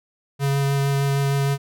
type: tone with vibrato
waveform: square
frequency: 139.2 Hz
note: C#3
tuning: 8 cents sharp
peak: -19 dBFS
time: 0.39-1.58 s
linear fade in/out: 50 ms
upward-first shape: triangle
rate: 6.5 Hz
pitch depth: 12 cents each way
effects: none